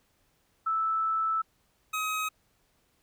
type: tone pair in turn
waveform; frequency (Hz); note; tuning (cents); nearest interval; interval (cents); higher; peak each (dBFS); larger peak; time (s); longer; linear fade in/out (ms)
sine / 25% pulse; 1315 / 1266.4; E6 / D#6; -5 / +30; minor second; 65; first; -25; neither; 0.66-1.42 / 1.93-2.29; first; 10
effects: pink hiss -70 dBFS RMS until 3.02 s